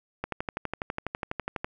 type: click train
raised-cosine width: 0.5 ms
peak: -15 dBFS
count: 18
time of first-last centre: 0.24-1.645 s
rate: 12.1 Hz
effects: none